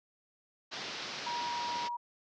white low-pass noise, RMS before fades -41 dBFS, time 0.71-1.89 s, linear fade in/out 20 ms, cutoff 5500 Hz, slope 48 dB/octave
sine tone, 956 Hz, A#5, 43 cents sharp, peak -34 dBFS, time 1.26-1.97 s, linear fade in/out 10 ms
click, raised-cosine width 2 ms, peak -34 dBFS, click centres 1.757 s
effects high-pass 150 Hz 12 dB/octave

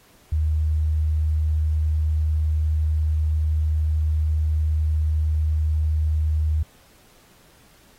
sine tone, 77.4 Hz, D#2, 9 cents flat, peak -18 dBFS, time 0.32-6.63 s, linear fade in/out 5 ms, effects pink hiss -55 dBFS RMS until 7.98 s + AAC 48 kbps

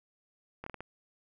slowing click train, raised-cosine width 0.5 ms, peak -26 dBFS, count 5, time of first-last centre 0.64-0.806 s, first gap 24 ms, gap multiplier 1.38, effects none

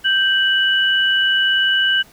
sine tone pair together, 1565 / 2954 Hz, G6 / F#7, -3 / -3 cents, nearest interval major seventh, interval 1100 cents, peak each -16 dBFS, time 0.04-2.03 s, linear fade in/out 20 ms, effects pink hiss -48 dBFS RMS until 2.12 s

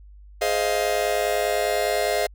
45% pulse chord, F minor seventh, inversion first, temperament just, 419.1 / 523.8 / 628.6 / 698.5 Hz, Ab4 / C5 / Eb5 / F5, +16 / +2 / +18 / 0 cents, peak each -27 / -28 / -25 / -26 dBFS, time 0.41-2.27 s, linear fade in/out 10 ms, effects added 50 Hz sine -43 dBFS peak until 2.34 s

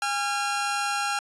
sawtooth tone pair together, 816.1 / 1374 Hz, G#5 / F6, -31 / -29 cents, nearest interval major sixth, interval 902 cents, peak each -24 / -24 dBFS, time 0.02-1.19 s, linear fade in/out 2 ms, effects resampled to 24000 Hz

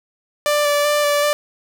sawtooth tone with vibrato, 586 Hz, D5, 4 cents flat, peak -11 dBFS, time 0.46-1.33 s, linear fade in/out 0 ms, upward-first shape square, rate 2.6 Hz, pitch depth 13 cents each way, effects none

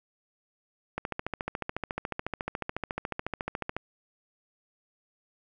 click train, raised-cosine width 0.5 ms, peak -16 dBFS, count 40, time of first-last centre 0.98-3.766 s, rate 14 Hz, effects none

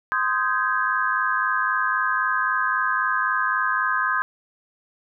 sine chord, Ab major seventh, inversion first, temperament just, 1038.3 / 1245.9 / 1557.4 / 1661.2 Hz, C6 / Eb6 / G6 / Ab6, -14 / +2 / -12 / 0 cents, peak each -25 / -25 / -25 / -26 dBFS, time 0.12-4.22 s, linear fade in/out 0 ms, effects none

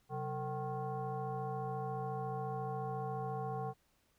sine tone with frequency modulation, 448.4 Hz, A4, 33 cents sharp, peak -36 dBFS, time 0.09-3.74 s, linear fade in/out 50 ms, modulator 317 Hz, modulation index 1.6, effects pink hiss -74 dBFS RMS until 4.18 s

